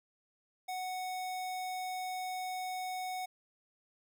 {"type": "tone", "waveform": "square", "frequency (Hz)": 740, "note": "F#5", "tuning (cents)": 0, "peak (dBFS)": -37, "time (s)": [0.68, 3.26], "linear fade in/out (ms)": 10, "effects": []}